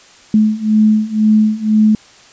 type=beating tone pair; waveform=sine; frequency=214 / 216 Hz; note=A3 / A3; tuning=-48 / -32 cents; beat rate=2 Hz; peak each=-13 / -11 dBFS; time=0.34-1.95 s; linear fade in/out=2 ms; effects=white hiss -43 dBFS RMS until 2.32 s + resampled to 16000 Hz